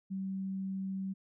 sine tone, 191.9 Hz, G3, 37 cents flat, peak -34 dBFS, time 0.1-1.14 s, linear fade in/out 20 ms, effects none

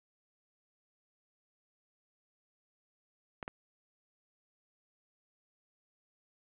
clicks, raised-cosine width 0.5 ms, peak -24 dBFS, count 2, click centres 3.428 / 3.479 s, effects resampled to 8000 Hz + 11-bit

